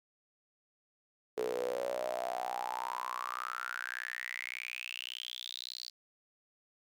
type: tone with high-pass filter sweep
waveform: sawtooth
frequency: 61.74 Hz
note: B1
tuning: in tune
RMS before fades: -39 dBFS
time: 1.37-5.9 s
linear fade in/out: 10 ms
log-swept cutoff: 430 to 4500 Hz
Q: 9.8
effects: none